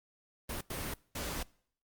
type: noise bursts at uneven times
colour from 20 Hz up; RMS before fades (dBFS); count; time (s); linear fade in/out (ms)
pink; -38; 3; 0.49-0.61 / 0.7-0.94 / 1.15-1.43; 5
effects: noise-tail reverb RT60 0.6 s tail -24 dB re dry + Opus 32 kbps